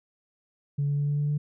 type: tone with pitch steps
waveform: sine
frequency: 142.7 / 143.61 / 144.52 / 145.45 / 146.37 / 147.31 Hz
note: D3 / D3 / D3 / D3 / D3 / D3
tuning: -49 / -38 / -27 / -16 / -5 / +6 cents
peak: -22 dBFS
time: 0.78-1.38 s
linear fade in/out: 10 ms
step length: 100 ms
effects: tanh soft clip ceiling -20 dBFS